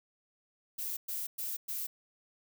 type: noise bursts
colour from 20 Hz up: violet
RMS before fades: -37 dBFS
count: 4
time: 0.78-1.87 s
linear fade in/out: 10 ms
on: 190 ms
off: 110 ms
effects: none